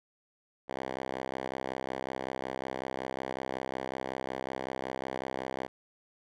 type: tone with band-pass filter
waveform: 5% pulse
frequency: 65.41 Hz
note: C2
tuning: in tune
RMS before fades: -37 dBFS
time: 0.68-5.68 s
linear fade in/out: 20 ms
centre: 830 Hz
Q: 0.55
effects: none